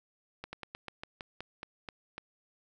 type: slowing click train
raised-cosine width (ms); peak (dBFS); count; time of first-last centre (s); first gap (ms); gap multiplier
0.3; -24; 11; 0.44-2.18; 90; 1.14
effects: none